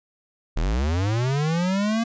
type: linear sweep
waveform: square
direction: up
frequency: 34.12 to 233.1 Hz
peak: -21 dBFS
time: 0.56-2.04 s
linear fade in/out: 10 ms
effects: resampled to 16000 Hz